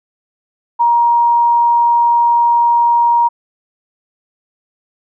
sine tone, 944 Hz, A#5, 22 cents sharp, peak -8 dBFS, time 0.79-3.29 s, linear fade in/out 20 ms, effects none

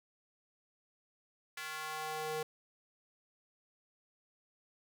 square tone with high-pass filter sweep, 155.56 Hz, D#3, in tune, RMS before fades -40 dBFS, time 1.57-2.43 s, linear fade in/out 5 ms, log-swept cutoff 1700 to 430 Hz, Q 1.6, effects none

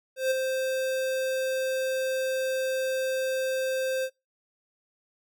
square tone with ADSR envelope, 523.3 Hz, C5, in tune, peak -22 dBFS, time 0.16-4.1 s, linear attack 150 ms, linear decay 14 ms, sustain -5 dB, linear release 62 ms, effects noise-tail reverb RT60 0.2 s tail -21 dB re dry

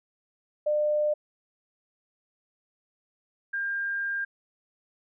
sine tone pair in turn, 600 / 1601.8 Hz, D5 / G6, +37 / +37 cents, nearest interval octave + perfect fourth, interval 1700 cents, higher second, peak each -22 / -27 dBFS, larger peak first, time 0.66-1.14 / 3.53-4.25 s, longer second, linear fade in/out 10 ms, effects none

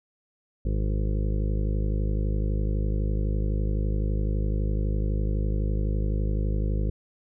harmonic tone, 51.91 Hz, G#1, in tune, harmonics 1 / 2 / 3 / 4 / 6 / 7 / 8 / 9 / 10, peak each -24 / -30 / -34 / -36 / -40 / -41 / -42 / -43 / -44 dBFS, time 0.65-6.9 s, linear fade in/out 5 ms, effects none

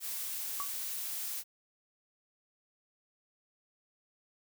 blue noise, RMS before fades -38 dBFS, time 0-1.44 s, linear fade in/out 50 ms
sine tone with exponential decay, 1138 Hz, C#6, 45 cents sharp, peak -32 dBFS, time 0.6-0.72 s, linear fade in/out 0 ms, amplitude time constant 25 ms
effects none

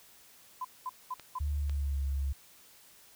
sine tone bursts, 1014 Hz, B5, 45 cents sharp, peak -33 dBFS, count 4, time 0.61-1.388 s, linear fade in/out 5 ms, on 37 ms, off 210 ms
clicks, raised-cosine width 0.2 ms, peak -29 dBFS, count 2, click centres 1.197 / 1.696 s
sine tone with pitch glide, 73 to 68.9 Hz, D2 to C#2, -10 to -10 cents, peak -29 dBFS, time 1.4-2.33 s, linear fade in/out 10 ms, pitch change -100 cents, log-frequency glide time 1.53-2.02 s
effects white hiss -58 dBFS RMS until 3.15 s

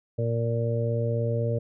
harmonic tone, 116.2 Hz, A#2, 5 cents flat, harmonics 1 / 2 / 3 / 4 / 5, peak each -25 / -36 / -40 / -30 / -32 dBFS, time 0.18-1.59 s, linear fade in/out 10 ms, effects none

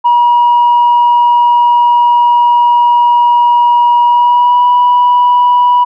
sine tone with pitch glide, 960 to 978.5 Hz, B5 to B5, -49 to -16 cents, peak -3 dBFS, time 0.04-5.85 s, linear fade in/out 20 ms, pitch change +33 cents, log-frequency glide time 4.05-4.66 s, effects tanh soft clip ceiling -2 dBFS

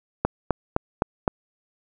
click train, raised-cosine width 1 ms, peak -5 dBFS, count 5, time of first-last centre 0.25-1.278 s, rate 3.89 Hz, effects none

